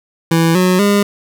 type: tone with pitch steps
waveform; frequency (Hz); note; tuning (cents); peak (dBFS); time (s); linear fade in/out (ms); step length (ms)
25% pulse; 165 / 183.08 / 203.1; E3 / F#3 / G#3; +2 / -18 / -38; -6; 0.31-1.03; 5; 240
effects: none